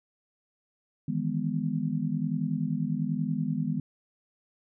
sine chord, E major seventh, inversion third, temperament just, 154.51 / 164.81 / 206 / 247.2 Hz, D#3 / E3 / G#3 / B3, -12 / 0 / -14 / +2 cents, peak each -32 dBFS, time 1.08-3.8 s, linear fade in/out 5 ms, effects none

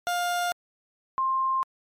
30% pulse / sine tone pair in turn, 705 / 1056.3 Hz, F5 / C6, +16 / +16 cents, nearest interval perfect fifth, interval 700 cents, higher second, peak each -22 dBFS, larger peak neither, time 0.07-0.52 / 1.18-1.63 s, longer neither, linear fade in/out 0 ms, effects MP3 64 kbps

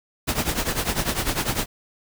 pink noise with tremolo, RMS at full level -21 dBFS, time 0.27-1.66 s, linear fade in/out 20 ms, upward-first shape triangle, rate 10 Hz, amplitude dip 85%, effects none

